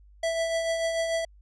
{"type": "tone with tremolo", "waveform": "square", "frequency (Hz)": 659.3, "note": "E5", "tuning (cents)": 0, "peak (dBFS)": -24, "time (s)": [0.23, 1.25], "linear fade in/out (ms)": 5, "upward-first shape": "triangle", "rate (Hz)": 6.8, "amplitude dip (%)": 45, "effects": ["added 50 Hz sine -51 dBFS peak until 1.41 s", "resampled to 22050 Hz"]}